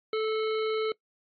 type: harmonic tone with a mistuned harmonic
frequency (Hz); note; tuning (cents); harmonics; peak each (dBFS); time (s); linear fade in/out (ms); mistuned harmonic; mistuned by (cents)
436.9; A4; -12; 1 / 3 / 5 / 7 / 9 / 10; -26 / -36 / -40 / -43 / -45 / -46; 0.13-0.92; 2; 10; -61
effects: noise-tail reverb RT60 0.1 s tail -22 dB re dry + AAC 64 kbps